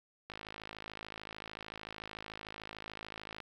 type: click train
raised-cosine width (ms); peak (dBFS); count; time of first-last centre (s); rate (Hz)
0.3; -27; 167; 0.3-3.403; 53.5
effects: 10-bit